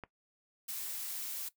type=click; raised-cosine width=0.5 ms; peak=-29 dBFS; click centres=0.037 s
type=noise; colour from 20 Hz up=blue; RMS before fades=-40 dBFS; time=0.68-1.49 s; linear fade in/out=10 ms
effects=noise-tail reverb RT60 0.1 s tail -17 dB re dry